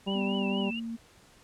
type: harmonic tone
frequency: 196 Hz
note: G3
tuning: in tune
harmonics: 1 / 2 / 3 / 4 / 5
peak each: -29 / -35 / -39 / -41 / -43 dBFS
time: 0.06-0.71 s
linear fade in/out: 20 ms
type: tone with vibrato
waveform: sine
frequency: 2806 Hz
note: F7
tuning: 8 cents sharp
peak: -35 dBFS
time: 0.07-0.8 s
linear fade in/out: 10 ms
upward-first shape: triangle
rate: 4.3 Hz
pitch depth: 120 cents each way
type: tone with pitch glide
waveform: sine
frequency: 245.5 to 229.1 Hz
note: B3 to A#3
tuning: -10 to -30 cents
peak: -33 dBFS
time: 0.14-0.97 s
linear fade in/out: 20 ms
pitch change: -120 cents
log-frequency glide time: 0.54-0.74 s
effects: pink hiss -58 dBFS RMS until 1.43 s + low-pass 10000 Hz 12 dB/octave